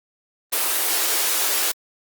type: high-pass noise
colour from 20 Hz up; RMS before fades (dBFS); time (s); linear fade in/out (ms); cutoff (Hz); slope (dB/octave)
white; -21; 0.52-1.72; 10; 310; 48
effects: Opus 24 kbps